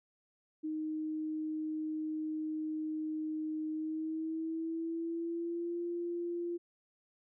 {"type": "tone with pitch glide", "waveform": "sine", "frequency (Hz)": [311.1, 345.2], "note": ["D#4", "F4"], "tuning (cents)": [0, -20], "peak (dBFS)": -34, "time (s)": [0.63, 6.58], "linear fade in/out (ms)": 20, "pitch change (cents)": 180, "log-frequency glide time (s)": [3.7, 5.81], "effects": []}